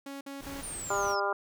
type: tone bursts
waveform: sawtooth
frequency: 277.2 Hz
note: C#4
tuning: in tune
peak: -35 dBFS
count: 3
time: 0.06-0.614 s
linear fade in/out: 5 ms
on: 150 ms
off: 52 ms
type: noise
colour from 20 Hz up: pink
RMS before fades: -44 dBFS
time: 0.39-1.16 s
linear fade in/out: 50 ms
type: linear sweep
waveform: sine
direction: down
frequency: 9310 to 4976 Hz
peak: -37 dBFS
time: 0.63-1.2 s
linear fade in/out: 5 ms
type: harmonic tone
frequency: 200 Hz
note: G3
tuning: 35 cents sharp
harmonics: 2 / 3 / 4 / 5 / 6 / 7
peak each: -34 / -34 / -34 / -34 / -34 / -34 dBFS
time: 0.9-1.33 s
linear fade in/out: 5 ms
effects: none